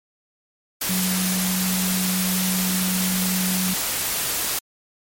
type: tone in noise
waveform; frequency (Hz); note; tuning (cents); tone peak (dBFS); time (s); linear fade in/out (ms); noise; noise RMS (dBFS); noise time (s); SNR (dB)
sine; 185; F#3; 0; -22; 0.89-3.74; 5; white; -24; 0.81-4.59; -1
effects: MP3 64 kbps